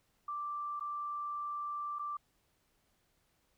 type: tone with dropouts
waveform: sine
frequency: 1174.7 Hz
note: D6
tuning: in tune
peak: -36 dBFS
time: 0.28-2.17 s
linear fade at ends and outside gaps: 5 ms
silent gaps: 0.797-0.807 / 1.987-1.993 s
effects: pink hiss -75 dBFS RMS until 3.57 s